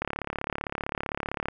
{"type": "click train", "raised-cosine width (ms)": 0.5, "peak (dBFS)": -14, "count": 53, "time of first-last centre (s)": [0.02, 1.485], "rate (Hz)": 35.5, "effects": []}